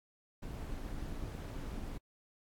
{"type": "noise with amplitude modulation", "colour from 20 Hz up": "brown", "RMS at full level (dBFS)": -39, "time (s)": [0.42, 1.98], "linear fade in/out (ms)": 10, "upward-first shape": "sine", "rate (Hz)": 256, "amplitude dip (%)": 55, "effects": ["AAC 64 kbps"]}